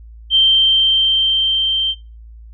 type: tone with level ramp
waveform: sine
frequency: 3136 Hz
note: G7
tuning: in tune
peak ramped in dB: -8 to -15 dBFS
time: 0.3-1.95 s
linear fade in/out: 50 ms
effects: noise-tail reverb RT60 0.3 s tail -21 dB re dry + added 56 Hz sine -35 dBFS peak until 2.53 s